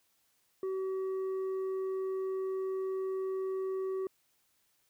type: tone with tanh clipping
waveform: triangle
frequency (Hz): 380.3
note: F#4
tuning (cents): +48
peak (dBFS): -33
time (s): 0.63-4.07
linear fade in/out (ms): 2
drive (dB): 9
effects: white hiss -73 dBFS RMS until 4.89 s